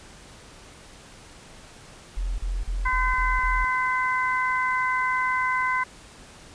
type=tone bursts; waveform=sine; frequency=43.05 Hz; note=F1; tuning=24 cents flat; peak=-24 dBFS; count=6; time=2.17-3.645 s; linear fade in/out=0 ms; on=210 ms; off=43 ms
type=harmonic tone; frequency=510 Hz; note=C5; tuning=44 cents flat; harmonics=2 / 3 / 4; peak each=-24 / -28 / -27 dBFS; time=2.85-5.84 s; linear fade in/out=10 ms
effects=pink hiss -47 dBFS RMS until 6.54 s + resampled to 22050 Hz